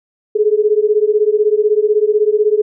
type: beating tone pair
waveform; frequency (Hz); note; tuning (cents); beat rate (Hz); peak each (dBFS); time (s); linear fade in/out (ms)
sine; 415.3 / 431.3; G#4 / A4; 0 / -35; 16; -13; 0.35-2.62; 10
effects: none